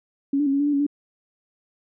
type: tone with pitch steps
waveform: sine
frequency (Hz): 278 / 293.3 / 273.6 / 279.4 / 289.1 / 292.2 / 280.3 / 289.7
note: C#4 / D4 / C#4 / C#4 / D4 / D4 / C#4 / D4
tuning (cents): +5 / -2 / -23 / +14 / -27 / -9 / +19 / -24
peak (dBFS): -18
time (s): 0.33-0.866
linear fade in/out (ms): 5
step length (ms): 67
effects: none